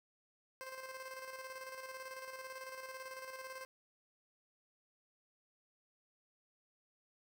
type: tone with tremolo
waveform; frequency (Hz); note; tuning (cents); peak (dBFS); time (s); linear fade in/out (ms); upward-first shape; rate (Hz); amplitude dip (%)
15% pulse; 523.3; C5; 0; -38; 0.61-3.65; 0; square; 18; 45
effects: none